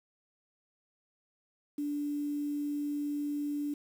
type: tone with quantisation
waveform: sine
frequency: 291.5 Hz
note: D4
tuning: 13 cents flat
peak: -31 dBFS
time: 1.78-3.74 s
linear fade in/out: 5 ms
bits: 9
effects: none